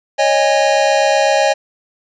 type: chord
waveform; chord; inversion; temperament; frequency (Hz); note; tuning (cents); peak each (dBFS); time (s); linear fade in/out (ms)
square; C# suspended second; none; equal with one note detuned; 554.4 / 622.3 / 816.3; C#5 / D#5 / G#5; 0 / 0 / -30; -16; 0.18-1.54; 20
effects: resampled to 16000 Hz + 8-bit